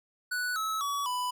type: tone with pitch steps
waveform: square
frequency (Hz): 1480 / 1295.9 / 1134.7 / 993.5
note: F#6 / E6 / C#6 / B5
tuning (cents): 0 / -30 / +40 / +10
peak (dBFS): -30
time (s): 0.31-1.31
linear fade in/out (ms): 10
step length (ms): 250
effects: 12-bit